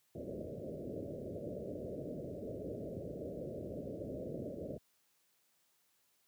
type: low-pass noise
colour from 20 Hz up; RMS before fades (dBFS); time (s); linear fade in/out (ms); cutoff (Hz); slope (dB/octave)
white; -43; 0.15-4.78; 5; 620; 96
effects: white hiss -75 dBFS RMS until 6.27 s + high-pass 80 Hz 12 dB/octave